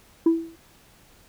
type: tone with exponential decay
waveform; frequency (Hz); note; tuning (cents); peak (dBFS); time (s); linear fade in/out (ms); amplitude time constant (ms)
sine; 329.6; E4; 0; -10; 0.26-0.56; 5; 65
effects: tanh soft clip ceiling -12 dBFS + pink hiss -55 dBFS RMS until 1.28 s